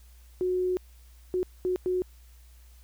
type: tone bursts at uneven times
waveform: sine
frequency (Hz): 365.8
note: F#4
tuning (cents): -20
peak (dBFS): -24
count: 4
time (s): 0.41-0.77 / 1.34-1.43 / 1.65-1.76 / 1.86-2.02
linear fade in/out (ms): 0
effects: added 60 Hz sine -50 dBFS peak until 2.83 s + white hiss -62 dBFS RMS until 2.83 s